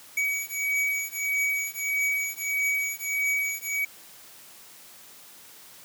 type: beating tone pair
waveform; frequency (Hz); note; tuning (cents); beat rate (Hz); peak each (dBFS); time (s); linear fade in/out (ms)
square; 2266 / 2267.6; C#7 / C#7; +37 / +39; 1.6; -29; 0.17-3.85; 5
effects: white hiss -49 dBFS RMS until 5.84 s + high-pass 100 Hz 12 dB/octave